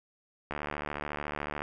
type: click train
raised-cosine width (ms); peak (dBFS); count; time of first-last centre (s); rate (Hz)
0.5; -19; 83; 0.51-1.62; 73.9
effects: none